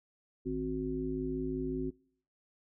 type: harmonic tone with a mistuned harmonic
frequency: 52.7 Hz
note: G#1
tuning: 26 cents sharp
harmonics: 1 / 3 / 5 / 7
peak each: -42 / -42 / -35 / -36 dBFS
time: 0.45-1.91 s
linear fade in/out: 20 ms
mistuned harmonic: 1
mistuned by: +89 cents
effects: noise-tail reverb RT60 0.6 s tail -24 dB re dry